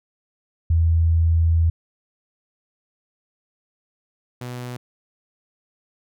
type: tone pair in turn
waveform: sine / sawtooth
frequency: 82.41 / 123.48 Hz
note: E2 / B2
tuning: 0 / 0 cents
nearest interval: perfect fifth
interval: 700 cents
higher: second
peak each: -14 / -26 dBFS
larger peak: first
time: 0.7-1.7 / 4.41-4.77 s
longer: first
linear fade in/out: 5 ms
effects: none